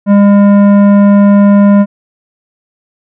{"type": "tone with tanh clipping", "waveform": "sine", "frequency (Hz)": 202.1, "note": "G#3", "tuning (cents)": -47, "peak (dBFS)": -4, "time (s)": [0.06, 1.86], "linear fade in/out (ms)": 50, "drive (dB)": 13, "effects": []}